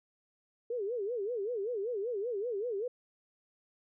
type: tone with vibrato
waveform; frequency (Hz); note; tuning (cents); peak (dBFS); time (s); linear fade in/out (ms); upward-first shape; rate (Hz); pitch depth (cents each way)
sine; 440; A4; 0; -32; 0.7-2.88; 5; sine; 5.2; 220
effects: none